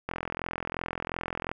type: click train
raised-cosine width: 0.5 ms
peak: -16 dBFS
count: 62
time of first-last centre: 0.09-1.515 s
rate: 42.8 Hz
effects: none